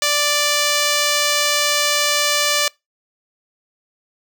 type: tone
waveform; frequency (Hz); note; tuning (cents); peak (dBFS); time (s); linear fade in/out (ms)
5% pulse; 587.3; D5; 0; -4; 0.02-2.68; 2
effects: noise-tail reverb RT60 0.2 s tail -24 dB re dry